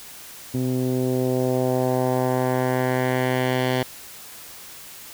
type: tone with low-pass filter sweep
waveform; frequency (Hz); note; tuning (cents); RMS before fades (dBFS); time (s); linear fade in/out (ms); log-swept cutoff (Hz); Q
10% pulse; 127.8; C3; -40; -22; 0.54-3.83; 5; 260 to 3700; 1.3
effects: white hiss -41 dBFS RMS until 5.13 s